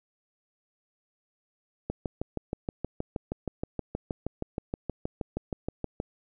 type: click train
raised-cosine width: 2 ms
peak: -17 dBFS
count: 27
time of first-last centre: 1.9-6.001 s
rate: 6.34 Hz
effects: none